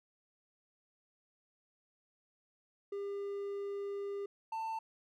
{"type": "tone pair in turn", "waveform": "triangle", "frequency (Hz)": [401.1, 892.4], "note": ["G4", "A5"], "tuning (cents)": [40, 24], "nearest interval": "octave + major second", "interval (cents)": 1384, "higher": "second", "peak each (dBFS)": [-35, -34], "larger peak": "second", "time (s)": [[2.92, 4.26], [4.52, 4.79]], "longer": "first", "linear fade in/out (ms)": 5, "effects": []}